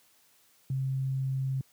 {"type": "tone", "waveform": "sine", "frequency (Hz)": 133.3, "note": "C3", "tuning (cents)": 33, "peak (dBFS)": -27, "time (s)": [0.7, 1.61], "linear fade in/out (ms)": 2, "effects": ["white hiss -64 dBFS RMS until 1.72 s", "high-pass 80 Hz 12 dB/octave"]}